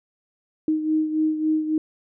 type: beating tone pair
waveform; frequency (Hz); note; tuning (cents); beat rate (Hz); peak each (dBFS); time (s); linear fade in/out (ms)
sine; 311.1 / 314.7; D#4 / D#4; 0 / +20; 3.6; -20 / -27; 0.68-1.78; 2
effects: none